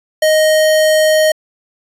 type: tone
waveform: square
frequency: 623 Hz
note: D#5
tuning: 2 cents sharp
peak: -9 dBFS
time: 0.22-1.32 s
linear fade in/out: 5 ms
effects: resampled to 32000 Hz